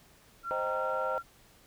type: tone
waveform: sine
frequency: 1370 Hz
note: F6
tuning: 34 cents flat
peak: -33 dBFS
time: 0.43-1.23 s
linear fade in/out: 50 ms
type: chord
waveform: sine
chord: C minor seventh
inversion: none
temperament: equal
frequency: 523.3 / 622.3 / 784 / 932.3 Hz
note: C5 / Eb5 / G5 / Bb5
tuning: 0 / 0 / 0 / 0 cents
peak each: -33 / -35 / -38 / -37 dBFS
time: 0.51-1.18 s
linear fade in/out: 0 ms
effects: tanh soft clip ceiling -21 dBFS + pink hiss -60 dBFS RMS until 1.66 s